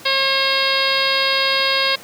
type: harmonic tone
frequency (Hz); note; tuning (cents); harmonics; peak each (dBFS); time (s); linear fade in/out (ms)
540; C#5; -45; 1 / 2 / 3 / 4 / 5 / 6 / 7 / 8 / 9; -24 / -24 / -24 / -24 / -24 / -24 / -24 / -24 / -24; 0.05-1.96; 10
effects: pink hiss -39 dBFS RMS until 2.03 s + high-pass 200 Hz 12 dB/octave